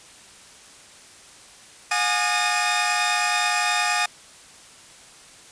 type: tone cluster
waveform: sawtooth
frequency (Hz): 720 / 831 / 1217 / 1824 / 2484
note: F#5 / G#5 / D#6 / A#6 / D#7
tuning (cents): -47 / +1 / -39 / -38 / -3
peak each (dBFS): -23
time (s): 1.91-4.06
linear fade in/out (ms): 5
effects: white hiss -47 dBFS RMS until 5.51 s + resampled to 22050 Hz